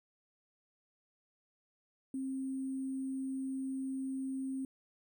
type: tone with sample-and-hold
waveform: sine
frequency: 265.7 Hz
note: C4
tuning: 27 cents sharp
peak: -35 dBFS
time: 2.14-4.65 s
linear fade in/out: 2 ms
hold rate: 8820 Hz
effects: none